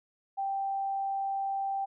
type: tone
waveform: sine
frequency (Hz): 784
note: G5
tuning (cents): 0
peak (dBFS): -29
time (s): 0.37-1.86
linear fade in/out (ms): 20
effects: none